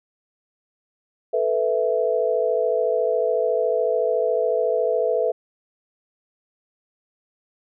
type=chord; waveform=sine; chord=A suspended second; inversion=none; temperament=equal; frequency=440 / 493.9 / 659.3 Hz; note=A4 / B4 / E5; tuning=0 / 0 / 0 cents; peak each=-23 / -22 / -23 dBFS; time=1.33-5.32 s; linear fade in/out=10 ms; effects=none